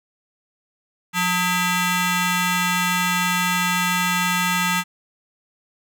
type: ring-modulated tone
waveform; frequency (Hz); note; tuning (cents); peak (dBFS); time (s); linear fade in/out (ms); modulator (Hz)
15% pulse; 723; F#5; -40; -9; 1.13-4.84; 50; 545
effects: none